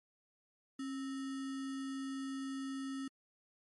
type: tone with sample-and-hold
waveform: sine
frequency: 270 Hz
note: C#4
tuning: 45 cents flat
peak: -38 dBFS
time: 0.79-3.08 s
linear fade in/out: 5 ms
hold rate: 1575 Hz
effects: MP3 48 kbps